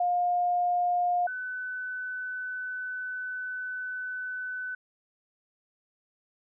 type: tone pair in turn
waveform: sine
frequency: 710 / 1504.4 Hz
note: F5 / F#6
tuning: +28 / +28 cents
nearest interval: octave + minor second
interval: 1300 cents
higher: second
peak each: -23 / -32 dBFS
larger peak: first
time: 0-1.27 / 1.27-4.75 s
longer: second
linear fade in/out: 5 ms
effects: none